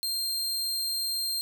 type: tone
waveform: sawtooth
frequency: 4186 Hz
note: C8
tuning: in tune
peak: -25 dBFS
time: 0.03-1.41 s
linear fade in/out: 0 ms
effects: 9-bit